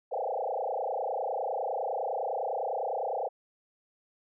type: tone with frequency modulation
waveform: sine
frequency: 651 Hz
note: E5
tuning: 22 cents flat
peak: -29 dBFS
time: 0.11-3.29 s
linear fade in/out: 20 ms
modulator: 29.9 Hz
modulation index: 5.9
effects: none